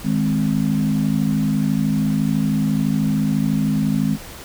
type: chord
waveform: sine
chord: Ab major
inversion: second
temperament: equal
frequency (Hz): 155.56 / 207.7 / 261.6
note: Eb3 / Ab3 / C4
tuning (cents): 0 / 0 / 0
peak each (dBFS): -21 / -19 / -22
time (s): 0.03-4.18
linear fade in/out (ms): 50
effects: added 50 Hz sine -44 dBFS peak until 4.44 s + pink hiss -37 dBFS RMS until 4.44 s